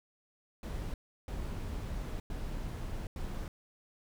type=noise bursts at uneven times; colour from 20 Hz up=brown; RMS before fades=-38 dBFS; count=4; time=0.63-0.94 / 1.28-2.2 / 2.3-3.07 / 3.16-3.48 s; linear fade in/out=2 ms; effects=none